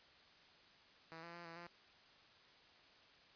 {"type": "tone with pitch steps", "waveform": "5% pulse", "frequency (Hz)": [163.1, 170, 172.2, 166.2, 172.5], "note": ["E3", "F3", "F3", "E3", "F3"], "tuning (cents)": [-18, -46, -24, 15, -21], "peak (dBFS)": -40, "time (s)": [1.12, 1.67], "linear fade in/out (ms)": 0, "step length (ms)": 110, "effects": ["white hiss -65 dBFS RMS until 3.35 s", "resampled to 11025 Hz"]}